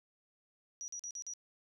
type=tone bursts; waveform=sine; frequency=5810 Hz; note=F#8; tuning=32 cents flat; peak=-40 dBFS; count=5; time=0.81-1.336 s; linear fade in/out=0 ms; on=70 ms; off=44 ms; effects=none